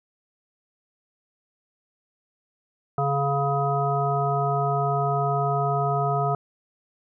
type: harmonic tone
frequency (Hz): 140.2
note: C#3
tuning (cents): +20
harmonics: 1 / 3 / 5 / 7 / 9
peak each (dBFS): -25 / -29 / -25 / -34 / -28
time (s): 2.98-6.35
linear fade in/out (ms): 2
effects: none